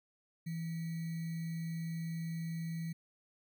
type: tone with sample-and-hold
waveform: sine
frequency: 164.81 Hz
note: E3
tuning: in tune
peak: -36 dBFS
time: 0.46-2.93 s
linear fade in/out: 10 ms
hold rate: 2100 Hz
effects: none